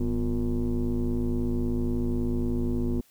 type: tone with frequency modulation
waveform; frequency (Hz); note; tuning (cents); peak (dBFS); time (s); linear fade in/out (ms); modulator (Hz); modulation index
sine; 135.3; C#3; -42; -22; 0-3.01; 5; 109; 1.9
effects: tanh soft clip ceiling -21 dBFS + white hiss -61 dBFS RMS until 3.1 s